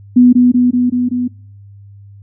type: tone with echo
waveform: sine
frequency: 246.9 Hz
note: B3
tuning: in tune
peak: -3 dBFS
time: 0.16-0.33 s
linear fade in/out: 10 ms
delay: 190 ms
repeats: 5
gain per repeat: -2 dB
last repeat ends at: 1.28 s
effects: noise-tail reverb RT60 0.5 s tail -23 dB re dry + added 100 Hz sine -35 dBFS peak until 2.22 s